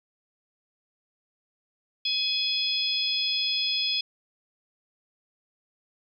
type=harmonic tone; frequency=841 Hz; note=G#5; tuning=22 cents sharp; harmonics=3 / 4 / 5 / 6; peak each=-33 / -27 / -33 / -29 dBFS; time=2.05-4.01 s; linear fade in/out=5 ms; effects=10-bit